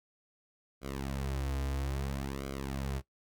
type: tone with flanger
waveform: sawtooth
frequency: 68 Hz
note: C#2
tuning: 33 cents flat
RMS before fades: -36 dBFS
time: 0.81-3.02 s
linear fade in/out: 50 ms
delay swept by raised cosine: 1.1 to 5.4 ms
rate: 0.6 Hz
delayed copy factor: -0.85
effects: noise-tail reverb RT60 0.1 s tail -17 dB re dry